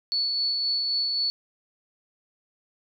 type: tone with tremolo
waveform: sine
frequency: 4435 Hz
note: C#8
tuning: in tune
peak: -22 dBFS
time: 0.12-1.3 s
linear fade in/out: 0 ms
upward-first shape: sine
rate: 3.8 Hz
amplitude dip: 25%
effects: none